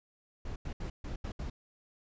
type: noise bursts at uneven times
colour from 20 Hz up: brown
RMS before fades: -38 dBFS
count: 6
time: 0.45-0.56 / 0.65-0.73 / 0.8-0.9 / 1.04-1.16 / 1.24-1.32 / 1.39-1.5 s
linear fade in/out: 5 ms
effects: resampled to 16000 Hz